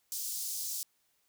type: high-pass noise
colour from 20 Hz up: pink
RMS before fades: -37 dBFS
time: 0.12-0.83 s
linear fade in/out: 0 ms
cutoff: 5200 Hz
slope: 24 dB/octave
effects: white hiss -74 dBFS RMS until 1.28 s